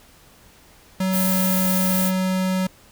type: tone with pitch glide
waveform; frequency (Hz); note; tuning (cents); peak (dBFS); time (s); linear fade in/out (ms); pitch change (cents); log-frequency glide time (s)
square; 188 to 186.7; F#3 to F#3; +28 to +16; -20; 1-2.67; 5; -12; 1.12-2.13
type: noise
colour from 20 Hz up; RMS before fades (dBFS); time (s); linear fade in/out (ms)
violet; -24; 1.11-2.12; 50
effects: pink hiss -51 dBFS RMS until 2.91 s